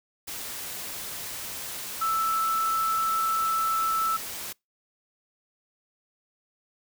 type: tone in noise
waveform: sine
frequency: 1318.5 Hz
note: E6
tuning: in tune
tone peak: -23 dBFS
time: 2.01-4.17 s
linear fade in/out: 10 ms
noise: white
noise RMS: -36 dBFS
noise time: 0.27-4.53 s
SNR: +10 dB
effects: noise-tail reverb RT60 0.2 s tail -26 dB re dry